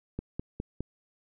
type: click train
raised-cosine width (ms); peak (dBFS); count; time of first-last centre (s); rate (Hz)
3; -20; 4; 0.19-0.806; 4.87
effects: none